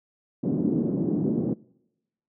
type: band-pass noise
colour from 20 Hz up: white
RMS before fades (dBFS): -25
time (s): 0.43-1.54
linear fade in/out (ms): 10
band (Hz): 160 to 320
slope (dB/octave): 24
effects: noise-tail reverb RT60 0.9 s tail -25 dB re dry